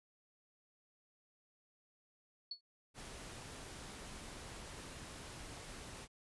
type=tone with exponential decay; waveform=sine; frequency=4410 Hz; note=C#8; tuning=10 cents flat; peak=-38 dBFS; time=2.51-2.61 s; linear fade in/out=5 ms; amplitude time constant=20 ms
type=noise; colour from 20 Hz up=pink; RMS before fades=-50 dBFS; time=2.94-6.08 s; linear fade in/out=50 ms
effects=resampled to 24000 Hz